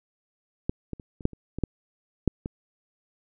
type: clicks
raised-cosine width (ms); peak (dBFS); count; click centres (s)
3; -12 / -19 / -29 / -29 / -7 / -30 / -20 / -10 / -7 / -18; 10; 0.695 / 0.933 / 0.998 / 1.208 / 1.254 / 1.333 / 1.586 / 1.637 / 2.277 / 2.459
effects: none

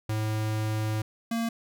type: tone pair in turn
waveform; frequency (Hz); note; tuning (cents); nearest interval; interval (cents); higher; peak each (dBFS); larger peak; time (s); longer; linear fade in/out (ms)
square; 108.4 / 229.7; A2 / A#3; -25 / -25; octave + minor second; 1300; second; -27; neither; 0.09-1.02 / 1.31-1.49; first; 5
effects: none

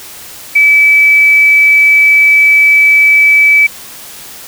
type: tone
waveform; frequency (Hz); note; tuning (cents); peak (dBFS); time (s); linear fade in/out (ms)
sine; 2300; D7; -37; -3; 0.55-3.67; 10
effects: white hiss -30 dBFS RMS until 4.47 s

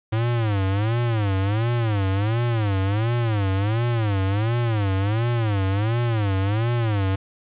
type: tone with vibrato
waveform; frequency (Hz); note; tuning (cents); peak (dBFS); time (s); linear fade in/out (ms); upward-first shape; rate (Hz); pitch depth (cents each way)
square; 107.1; A2; -46; -20; 0.12-7.16; 10; sine; 1.4; 200
effects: resampled to 8000 Hz + 8-bit

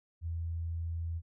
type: tone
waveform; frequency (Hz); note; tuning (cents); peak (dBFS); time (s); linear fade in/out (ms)
sine; 83.3; E2; +19; -33; 0.21-1.22; 50
effects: none

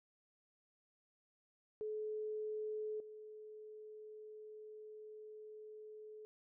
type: tone with level steps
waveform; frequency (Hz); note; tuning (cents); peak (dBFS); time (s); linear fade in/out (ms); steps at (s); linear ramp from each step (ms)
sine; 429; A4; -44; -39 / -50; 1.81-6.25; 0; 3; 2
effects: none

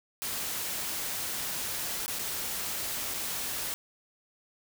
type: noise with dropouts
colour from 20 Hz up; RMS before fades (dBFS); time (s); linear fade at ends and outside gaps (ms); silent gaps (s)
white; -34; 0.22-3.74; 0; 2.061-2.08 / 2.187-2.193 / 3.139-3.143
effects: none

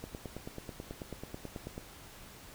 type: click train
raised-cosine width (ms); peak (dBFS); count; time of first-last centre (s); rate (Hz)
2; -27; 17; 0.04-1.779; 9.2
effects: pink hiss -52 dBFS RMS until 2.54 s

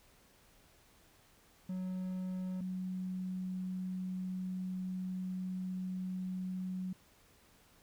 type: tone pair in turn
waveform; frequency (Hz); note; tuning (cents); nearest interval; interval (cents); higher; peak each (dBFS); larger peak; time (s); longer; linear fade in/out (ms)
triangle / sine; 185 / 185; F#3 / F#3; 0 / 0; unison; 0; neither; -34 / -36; first; 1.69-2.61 / 2.61-6.93; second; 5
effects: pink hiss -65 dBFS RMS until 7.82 s

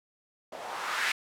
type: noise with low-pass filter sweep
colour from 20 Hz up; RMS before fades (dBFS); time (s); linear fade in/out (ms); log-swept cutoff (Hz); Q
violet; -33; 0.52-1.12; 5; 580 to 2000; 2.2
effects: none

